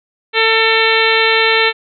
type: harmonic tone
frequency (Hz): 447.5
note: A4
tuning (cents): +29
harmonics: 1 / 2 / 3 / 4 / 5 / 6 / 7 / 8 / 9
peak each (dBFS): -16 / -20 / -20 / -17 / -16 / -19 / -22 / -21 / -21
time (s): 0.33-1.73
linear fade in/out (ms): 50
effects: none